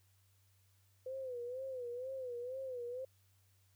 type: tone with vibrato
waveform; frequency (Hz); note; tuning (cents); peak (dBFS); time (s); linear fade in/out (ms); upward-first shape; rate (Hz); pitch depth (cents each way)
sine; 505; B4; +39; -40; 1.06-3.05; 5; sine; 2.1; 99
effects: added 96 Hz sine -69 dBFS peak until 3.75 s + white hiss -75 dBFS RMS until 3.75 s